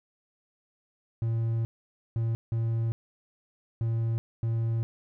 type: tone bursts at uneven times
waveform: triangle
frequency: 114.2 Hz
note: A#2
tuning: 35 cents flat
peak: -23 dBFS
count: 5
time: 1.22-1.65 / 2.16-2.35 / 2.52-2.92 / 3.81-4.18 / 4.43-4.83 s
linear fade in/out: 0 ms
effects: none